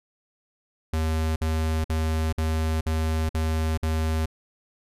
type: tone bursts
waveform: square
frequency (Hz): 79.4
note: D#2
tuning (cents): +36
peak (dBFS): -23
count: 7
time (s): 0.93-4.258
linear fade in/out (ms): 5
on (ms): 430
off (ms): 53
effects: resampled to 32000 Hz